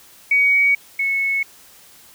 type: tone pair in turn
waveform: sine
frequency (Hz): 2251 / 2200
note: C#7 / C#7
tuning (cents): +26 / -14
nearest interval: unison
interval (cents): 40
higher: first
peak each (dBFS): -12 / -17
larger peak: first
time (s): 0.31-0.75 / 0.99-1.43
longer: neither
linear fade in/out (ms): 5
effects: white hiss -47 dBFS RMS until 2.14 s